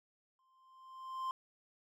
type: tone with exponential growth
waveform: triangle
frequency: 1046.5 Hz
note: C6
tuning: in tune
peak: -32 dBFS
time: 0.39-1.31 s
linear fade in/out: 1 ms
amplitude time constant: 200 ms
effects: none